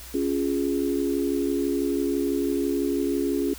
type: chord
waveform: sine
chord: Db major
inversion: none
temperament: equal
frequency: 277.2 / 349.2 / 415.3 Hz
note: Db4 / F4 / Ab4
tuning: 0 / 0 / 0 cents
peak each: -25 / -27 / -28 dBFS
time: 0.14-3.54 s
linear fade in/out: 5 ms
effects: added 60 Hz sine -43 dBFS peak until 3.58 s + white hiss -43 dBFS RMS until 3.58 s